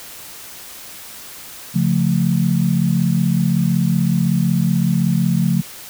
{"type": "chord", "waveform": "sine", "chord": "Db augmented", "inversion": "none", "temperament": "equal", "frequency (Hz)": [138.59, 174.61, 220], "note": ["Db3", "F3", "A3"], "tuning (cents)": [0, 0, 0], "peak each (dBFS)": [-19, -16, -20], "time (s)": [1.74, 5.62], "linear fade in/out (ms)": 20, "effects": ["white hiss -36 dBFS RMS until 5.89 s"]}